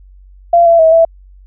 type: tone with pitch steps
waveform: sine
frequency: 686 / 673 / 644 / 660 Hz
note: F5 / E5 / E5 / E5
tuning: -31 / +36 / -41 / +2 cents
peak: -4 dBFS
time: 0.53-1.05 s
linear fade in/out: 5 ms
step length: 130 ms
effects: added 47 Hz sine -37 dBFS peak until 1.46 s